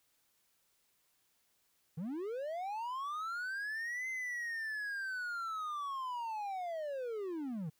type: linear two-way sweep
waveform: triangle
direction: up then down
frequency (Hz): 144.7 to 2075 to 144.7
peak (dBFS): -35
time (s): 1.97-7.7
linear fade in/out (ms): 10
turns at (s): 4.09
effects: white hiss -75 dBFS RMS until 7.79 s